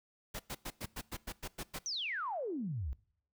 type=noise bursts; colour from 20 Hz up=pink; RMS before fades=-41 dBFS; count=10; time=0.34-1.79 s; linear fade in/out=10 ms; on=55 ms; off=100 ms
type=exponential sweep; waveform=sine; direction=down; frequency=6210 to 59 Hz; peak=-35 dBFS; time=1.86-2.93 s; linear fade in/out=0 ms
effects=noise-tail reverb RT60 0.6 s tail -22 dB re dry

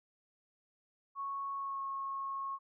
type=tone with pitch glide; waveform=sine; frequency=1105 to 1091.7 Hz; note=C#6 to C#6; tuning=-6 to -27 cents; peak=-36 dBFS; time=1.15-2.59 s; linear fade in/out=50 ms; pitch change=-21 cents; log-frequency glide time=1.55-1.83 s; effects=none

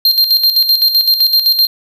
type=tone with tremolo; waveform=square; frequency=4186 Hz; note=C8; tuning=in tune; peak=-7 dBFS; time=0.05-1.67 s; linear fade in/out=2 ms; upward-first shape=square; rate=7.8 Hz; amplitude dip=60%; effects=none

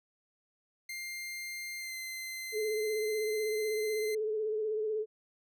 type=tone with pitch glide; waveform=sawtooth; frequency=2100 to 2070 Hz; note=C7 to C7; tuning=+6 to -19 cents; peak=-35 dBFS; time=0.89-4.15 s; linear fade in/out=5 ms; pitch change=-25 cents; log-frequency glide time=1.79-1.95 s
type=tone with vibrato; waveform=sine; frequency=431.3 Hz; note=A4; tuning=35 cents flat; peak=-30 dBFS; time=2.52-5.06 s; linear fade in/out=50 ms; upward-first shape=sine; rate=16 Hz; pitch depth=39 cents each way
effects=none

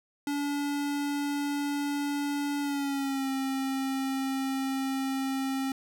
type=tone with pitch glide; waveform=square; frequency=287 to 267.8 Hz; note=D4 to C4; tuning=-40 to +40 cents; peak=-29 dBFS; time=0.27-5.72 s; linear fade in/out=2 ms; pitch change=-120 cents; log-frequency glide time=2.6-3.29 s; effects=none

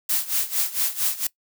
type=noise with tremolo; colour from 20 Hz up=blue; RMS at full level=-21 dBFS; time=0.09-1.27 s; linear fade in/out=5 ms; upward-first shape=sine; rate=4.4 Hz; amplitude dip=85%; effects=noise-tail reverb RT60 0.1 s tail -21 dB re dry

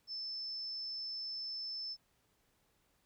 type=tone; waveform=sine; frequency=5274 Hz; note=E8; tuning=in tune; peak=-39 dBFS; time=0.07-1.97 s; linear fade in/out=50 ms; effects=pink hiss -75 dBFS RMS until 3.05 s

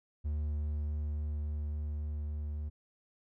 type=tone with level ramp; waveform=triangle; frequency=74.7 Hz; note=D2; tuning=30 cents sharp; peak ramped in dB=-29 to -33 dBFS; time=0.24-2.7 s; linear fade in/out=20 ms; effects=none

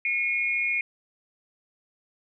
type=tone pair together; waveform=sine; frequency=2169 / 2435 Hz; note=C#7 / D#7; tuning=-38 / -38 cents; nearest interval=major second; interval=200 cents; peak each=-26 dBFS; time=0.05-0.81 s; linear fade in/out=2 ms; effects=none

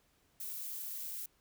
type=noise; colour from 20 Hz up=violet; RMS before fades=-42 dBFS; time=0.4-1.26 s; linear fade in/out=5 ms; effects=pink hiss -72 dBFS RMS until 1.4 s

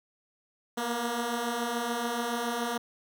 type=beating tone pair; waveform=10% pulse; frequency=231.3 / 238.3 Hz; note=A#3 / A#3; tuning=-13 / +38 cents; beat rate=7 Hz; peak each=-28 / -22 dBFS; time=0.77-2.78 s; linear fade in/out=10 ms; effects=none

